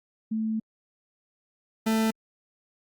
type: tone pair in turn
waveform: sine / 40% pulse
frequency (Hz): 220 / 221.5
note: A3 / A3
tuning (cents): 0 / +12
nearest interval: unison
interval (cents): 12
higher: second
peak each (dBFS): -25 / -21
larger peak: second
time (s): 0.31-0.6 / 1.86-2.11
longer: first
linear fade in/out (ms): 10
effects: Opus 48 kbps